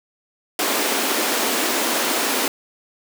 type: high-pass noise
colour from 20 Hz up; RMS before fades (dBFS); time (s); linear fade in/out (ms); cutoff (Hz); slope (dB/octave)
pink; -21; 0.59-2.48; 2; 240; 48
effects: none